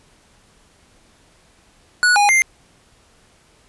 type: tone with pitch steps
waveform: square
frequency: 1467 / 820 / 2099 Hz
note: F#6 / G#5 / C7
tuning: -15 / -22 / +5 cents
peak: -12 dBFS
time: 2.03-2.42 s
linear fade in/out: 0 ms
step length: 130 ms
effects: pink hiss -54 dBFS RMS until 3.68 s + resampled to 24000 Hz